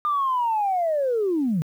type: linear sweep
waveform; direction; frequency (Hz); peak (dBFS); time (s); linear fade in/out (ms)
sine; down; 1212 to 146.83; -19; 0.05-1.62; 0
effects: tanh soft clip ceiling -15 dBFS + 9-bit